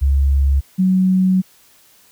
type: tone pair in turn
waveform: sine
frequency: 69 / 186.62 Hz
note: C#2 / F#3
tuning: -7 / +15 cents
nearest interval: octave + perfect fourth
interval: 1722 cents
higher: second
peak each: -11 dBFS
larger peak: neither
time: 0.01-0.61 / 0.78-1.42 s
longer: second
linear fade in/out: 20 ms
effects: white hiss -51 dBFS RMS until 2.11 s